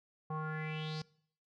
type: tone with low-pass filter sweep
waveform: square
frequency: 155.56 Hz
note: D#3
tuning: in tune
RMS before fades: -39 dBFS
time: 0.3-1.02 s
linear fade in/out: 5 ms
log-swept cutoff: 940 to 5100 Hz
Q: 5.6
effects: noise-tail reverb RT60 0.6 s tail -22 dB re dry